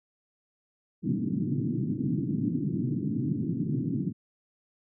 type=band-pass noise; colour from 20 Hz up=pink; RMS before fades=-29 dBFS; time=1.02-4.13 s; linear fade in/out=50 ms; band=120 to 320 Hz; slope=48 dB/octave; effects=none